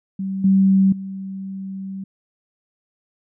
sine tone with level steps, 192.7 Hz, G3, 29 cents flat, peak -22 / -11 / -27 dBFS, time 0.19-2.04 s, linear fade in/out 5 ms, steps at 0.44 / 0.92 s, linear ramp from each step 5 ms, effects none

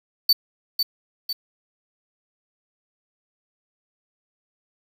square tone with echo, 4537 Hz, C#8, 39 cents sharp, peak -13 dBFS, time 0.29-0.33 s, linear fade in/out 5 ms, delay 500 ms, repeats 2, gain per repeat -6 dB, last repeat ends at 1.33 s, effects 7-bit

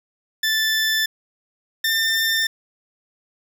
20% pulse tone pair in turn, 1760 / 1797 Hz, A6 / A6, 0 / +36 cents, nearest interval unison, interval 36 cents, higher second, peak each -13 dBFS, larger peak neither, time 0.43-1.06 / 1.84-2.47 s, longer neither, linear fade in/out 5 ms, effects 9-bit

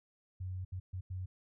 sine tone bursts at uneven times, 92.5 Hz, F#2, in tune, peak -37 dBFS, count 4, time 0.4-0.65 / 0.72-0.8 / 0.93-1.01 / 1.1-1.26 s, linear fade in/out 10 ms, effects none

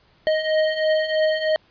square beating tone pair, 622.3 / 625.4 Hz, D#5 / D#5, 0 / +9 cents, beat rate 3.1 Hz, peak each -25 / -20 dBFS, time 0.27-1.56 s, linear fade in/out 0 ms, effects pink hiss -58 dBFS RMS until 1.7 s + resampled to 11025 Hz

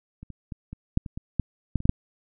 clicks, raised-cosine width 5 ms, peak -28 / -27 / -22 / -24 / -8 / -23 / -21 / -10 / -10 / -23 / -10 / -6 dBFS, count 12, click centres 0.23 / 0.303 / 0.522 / 0.73 / 0.974 / 1.062 / 1.175 / 1.397 / 1.757 / 1.804 / 1.855 / 1.894 s, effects none

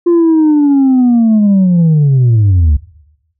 sine linear sweep, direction down, 349.2 to 69.3 Hz, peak -3 dBFS, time 0.06-2.77 s, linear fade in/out 10 ms, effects noise-tail reverb RT60 0.9 s tail -22 dB re dry + tanh soft clip ceiling -4 dBFS

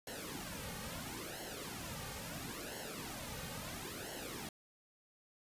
pink noise with flanger, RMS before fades -45 dBFS, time 0.07-4.49 s, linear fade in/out 2 ms, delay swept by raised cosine 0.82 to 3.02 ms, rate 0.74 Hz, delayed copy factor -0.75, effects resampled to 32000 Hz

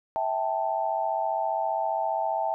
sine tone cluster, 653 / 788 / 883 Hz, E5 / G5 / A5, -17 / +9 / +6 cents, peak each -29 dBFS, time 0.16-2.54 s, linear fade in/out 0 ms, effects none

